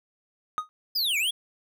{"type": "tone with exponential decay", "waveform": "triangle", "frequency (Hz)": 1244.5, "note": "D#6", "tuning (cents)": 0, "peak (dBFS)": -19, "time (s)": [0.58, 0.69], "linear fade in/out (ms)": 0, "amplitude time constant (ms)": 22}
{"type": "linear two-way sweep", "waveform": "square", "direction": "down then up", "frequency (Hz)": [5110, 2217, 3430], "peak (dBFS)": -24, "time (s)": [0.95, 1.31], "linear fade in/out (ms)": 10, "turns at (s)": 1.18}
{"effects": []}